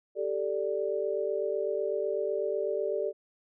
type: chord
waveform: sine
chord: G suspended second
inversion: none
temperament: equal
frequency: 392 / 440 / 587.3 Hz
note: G4 / A4 / D5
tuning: 0 / 0 / 0 cents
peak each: -32 dBFS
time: 0.15-3.13 s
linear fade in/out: 50 ms
effects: none